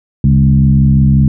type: tone with frequency modulation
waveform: sine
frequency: 140.4 Hz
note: C#3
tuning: 22 cents sharp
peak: -5 dBFS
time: 0.24-1.28 s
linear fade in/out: 2 ms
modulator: 65.6 Hz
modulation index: 1.1
effects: none